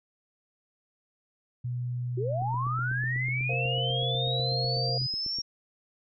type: tone with pitch glide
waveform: sine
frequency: 122.9 to 128.19 Hz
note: B2 to C3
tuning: -8 to -35 cents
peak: -29 dBFS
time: 1.64-5.07 s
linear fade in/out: 10 ms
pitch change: +73 cents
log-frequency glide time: 2.5-3.49 s
type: linear sweep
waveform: sine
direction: up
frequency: 349.2 to 5588 Hz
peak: -29 dBFS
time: 2.17-5.42 s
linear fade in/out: 10 ms
type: click train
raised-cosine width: 3 ms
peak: -32 dBFS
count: 25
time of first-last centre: 2.42-5.387 s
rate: 8.09 Hz
type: chord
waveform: sine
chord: Bb suspended second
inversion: none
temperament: equal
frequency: 466.2 / 523.3 / 698.5 Hz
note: Bb4 / C5 / F5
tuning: 0 / 0 / 0 cents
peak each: -36 dBFS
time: 3.49-4.98 s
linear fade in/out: 5 ms
effects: none